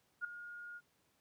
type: tone with ADSR envelope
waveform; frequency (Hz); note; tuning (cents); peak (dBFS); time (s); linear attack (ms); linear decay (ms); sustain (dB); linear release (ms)
sine; 1428; F6; +38; -33; 0.21-0.81; 36; 4; -13; 44
effects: pink hiss -75 dBFS RMS until 1.2 s + high-pass 100 Hz 12 dB/octave